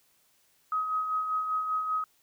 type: tone with tremolo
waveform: sine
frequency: 1265 Hz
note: D#6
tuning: 28 cents sharp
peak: -25 dBFS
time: 0.72-2.04 s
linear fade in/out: 2 ms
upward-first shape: sine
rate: 5.1 Hz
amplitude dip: 45%
effects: white hiss -67 dBFS RMS until 2.22 s